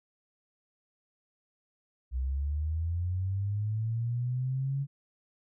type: linear sweep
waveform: sine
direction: up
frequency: 61.74 to 140.7 Hz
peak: -28 dBFS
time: 2.11-4.87 s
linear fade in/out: 50 ms
effects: none